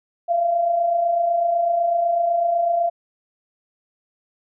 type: tone pair together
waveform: sine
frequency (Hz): 659.3 / 687.3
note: E5 / F5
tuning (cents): 0 / -28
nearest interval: minor second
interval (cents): 72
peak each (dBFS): -27 / -17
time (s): 0.28-2.9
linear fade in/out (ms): 20
effects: none